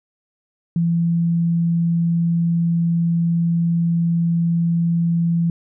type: tone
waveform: sine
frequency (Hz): 168.7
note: E3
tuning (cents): +40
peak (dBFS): -15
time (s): 0.76-5.5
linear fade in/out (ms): 2
effects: none